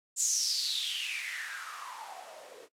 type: noise with band-pass filter sweep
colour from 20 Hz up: blue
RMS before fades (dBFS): -35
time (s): 0.16-2.69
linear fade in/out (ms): 50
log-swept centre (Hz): 7400 to 420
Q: 7.3
effects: noise-tail reverb RT60 0.1 s tail -19 dB re dry + low-pass 12000 Hz 12 dB/octave